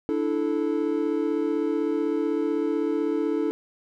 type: chord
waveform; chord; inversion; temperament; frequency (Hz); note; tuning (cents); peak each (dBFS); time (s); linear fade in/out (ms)
triangle; D suspended second; none; equal with one note detuned; 293.7 / 329.6 / 437.5; D4 / E4 / A4; 0 / 0 / -10; -25; 0.09-3.51; 0
effects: none